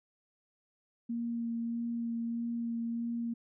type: tone with vibrato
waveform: sine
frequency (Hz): 233.1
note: A#3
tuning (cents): 0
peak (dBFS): -32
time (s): 1.09-3.34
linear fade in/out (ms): 10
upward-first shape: sine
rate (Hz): 1.6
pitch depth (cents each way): 12
effects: none